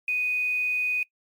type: tone with quantisation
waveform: sine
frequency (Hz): 2489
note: D#7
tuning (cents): 0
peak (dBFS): -23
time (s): 0.08-1.03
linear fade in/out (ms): 2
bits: 8
effects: noise-tail reverb RT60 0.1 s tail -21 dB re dry + MP3 96 kbps